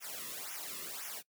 white noise with flanger, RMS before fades -43 dBFS, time 0-1.23 s, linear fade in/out 50 ms, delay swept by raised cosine 0.23 to 1.33 ms, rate 1.9 Hz, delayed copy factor -0.95, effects noise-tail reverb RT60 0.1 s tail -22 dB re dry

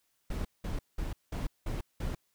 brown noise bursts, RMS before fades -34 dBFS, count 6, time 0.3-2.15 s, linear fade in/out 5 ms, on 150 ms, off 190 ms, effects white hiss -75 dBFS RMS until 2.34 s

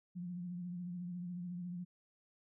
sine tone with vibrato, 177 Hz, F3, 23 cents sharp, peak -40 dBFS, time 0.15-1.85 s, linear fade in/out 20 ms, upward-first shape triangle, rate 14 Hz, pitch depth 54 cents each way, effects none

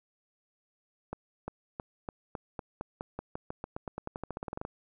accelerating click train, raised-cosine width 1 ms, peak -22 dBFS, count 26, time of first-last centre 1.13-4.651 s, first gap 350 ms, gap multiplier 0.91, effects none

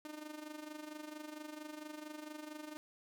sawtooth tone with amplitude modulation, 303.9 Hz, D#4, 41 cents flat, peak -39 dBFS, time 0.05-2.77 s, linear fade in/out 0 ms, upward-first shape sine, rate 24.4 Hz, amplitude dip 70%, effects none

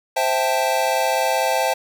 square chord, A minor seventh, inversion first, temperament equal, 523.3 / 659.3 / 784 / 880 Hz, C5 / E5 / G5 / A5, 0 / 0 / 0 / 0 cents, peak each -24 dBFS, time 0.16-1.74 s, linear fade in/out 10 ms, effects none

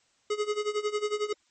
square tone with tremolo, 419.7 Hz, G#4, 18 cents sharp, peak -25 dBFS, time 0.3-1.33 s, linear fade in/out 5 ms, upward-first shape sine, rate 11 Hz, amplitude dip 85%, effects white hiss -68 dBFS RMS until 1.5 s + MP3 32 kbps

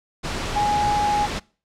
sine tone in noise, 830.6 Hz, G#5, in tune, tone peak -18 dBFS, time 0.55-1.27 s, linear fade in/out 20 ms, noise pink, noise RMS -27 dBFS, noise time 0.23-1.4 s, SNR +6 dB, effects noise-tail reverb RT60 0.4 s tail -24 dB re dry + low-pass 6000 Hz 12 dB/octave

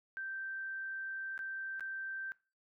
sine tone with dropouts, 1563 Hz, G6, 6 cents flat, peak -38 dBFS, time 0.17-2.32 s, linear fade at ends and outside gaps 0 ms, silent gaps 1.378-1.391 / 1.796-1.807 s, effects noise-tail reverb RT60 0.3 s tail -20 dB re dry

